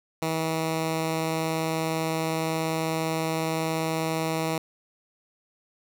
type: tone with vibrato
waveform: 10% pulse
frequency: 160.9 Hz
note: E3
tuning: 42 cents flat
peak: -17 dBFS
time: 0.22-4.58 s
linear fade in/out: 2 ms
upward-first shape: sine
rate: 20 Hz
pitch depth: 11 cents each way
effects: none